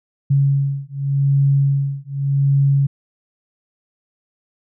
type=beating tone pair; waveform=sine; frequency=138.59 / 139.45 Hz; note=C#3 / C#3; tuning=0 / +11 cents; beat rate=0.86 Hz; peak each=-17 dBFS; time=0.3-2.87 s; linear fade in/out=10 ms; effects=none